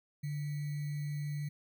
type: tone with sample-and-hold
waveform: sine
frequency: 146.83 Hz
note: D3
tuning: in tune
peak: -34 dBFS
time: 0.23-1.49 s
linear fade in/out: 10 ms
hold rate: 2100 Hz
effects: none